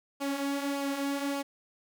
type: tone with flanger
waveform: sawtooth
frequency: 279.6 Hz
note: C#4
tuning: 15 cents sharp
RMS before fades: -32 dBFS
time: 0.2-1.43 s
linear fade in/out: 20 ms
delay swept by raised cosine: 0.51 to 5.21 ms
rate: 1.7 Hz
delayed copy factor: -0.5
effects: none